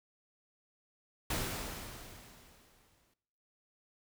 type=noise with exponential decay; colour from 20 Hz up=pink; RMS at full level=-34 dBFS; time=1.3-3.14 s; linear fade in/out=5 ms; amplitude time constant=400 ms; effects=noise-tail reverb RT60 0.9 s tail -19 dB re dry